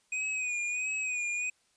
square tone with vibrato, 2489 Hz, D#7, in tune, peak -31 dBFS, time 0.12-1.5 s, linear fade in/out 5 ms, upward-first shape sine, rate 1.5 Hz, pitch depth 53 cents each way, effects white hiss -70 dBFS RMS until 1.76 s + resampled to 22050 Hz

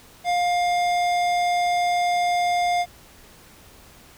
sine tone with tanh clipping, 706 Hz, F5, 19 cents sharp, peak -21 dBFS, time 0.24-2.86 s, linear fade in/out 50 ms, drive 18 dB, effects pink hiss -49 dBFS RMS until 4.17 s

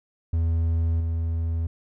triangle tone with level steps, 82.41 Hz, E2, in tune, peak -18 / -21 dBFS, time 0.33-1.67 s, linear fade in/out 5 ms, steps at 1 s, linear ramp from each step 2 ms, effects none

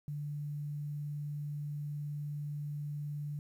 sine tone with quantisation, 146.83 Hz, D3, in tune, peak -36 dBFS, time 0.08-3.39 s, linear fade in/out 0 ms, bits 11, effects none

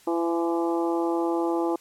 harmonic tone with a mistuned harmonic, 168.4 Hz, E3, 37 cents sharp, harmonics 2 / 3 / 4 / 5 / 6 / 7, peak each -24 / -31 / -34 / -31 / -37 / -39 dBFS, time 0.07-1.76 s, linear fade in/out 5 ms, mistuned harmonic 6, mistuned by +20 cents, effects white hiss -55 dBFS RMS until 1.8 s + low-pass 12000 Hz 12 dB/octave

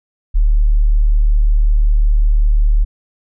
sine tone, 37.3 Hz, D1, 28 cents sharp, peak -8 dBFS, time 0.34-2.85 s, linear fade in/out 20 ms, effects none

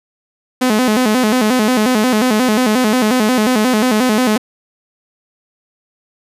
sawtooth tone with vibrato, 233.1 Hz, A#3, in tune, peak -7 dBFS, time 0.61-4.38 s, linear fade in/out 10 ms, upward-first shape square, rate 5.6 Hz, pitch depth 150 cents each way, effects resampled to 32000 Hz

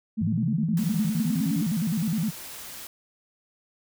sine tone with vibrato, 190 Hz, F#3, 46 cents sharp, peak -23 dBFS, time 0.17-2.31 s, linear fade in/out 20 ms, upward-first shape square, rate 9.7 Hz, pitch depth 250 cents each way
sine linear sweep, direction up, 96.5 to 293.7 Hz, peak -28 dBFS, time 0.21-1.63 s, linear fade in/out 5 ms
white noise, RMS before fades -40 dBFS, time 0.77-2.87 s, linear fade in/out 2 ms
effects none

